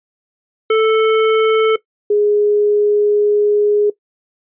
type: tone pair in turn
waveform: square / sine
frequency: 440 / 415.3 Hz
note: A4 / G#4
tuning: 0 / 0 cents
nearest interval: minor second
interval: 100 cents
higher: first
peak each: -10 dBFS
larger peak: neither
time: 0.7-1.76 / 2.1-3.9 s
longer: second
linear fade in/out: 5 ms
effects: noise-tail reverb RT60 0.1 s tail -18 dB re dry + resampled to 8000 Hz